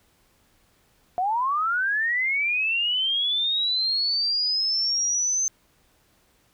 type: linear sweep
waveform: sine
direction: up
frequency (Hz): 699 to 6260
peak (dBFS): -21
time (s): 1.18-5.48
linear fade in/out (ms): 0
effects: pink hiss -63 dBFS RMS until 6.53 s